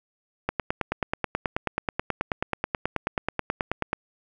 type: click train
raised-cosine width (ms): 0.5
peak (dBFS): -9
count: 33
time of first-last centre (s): 0.49-3.931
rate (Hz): 9.3
effects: none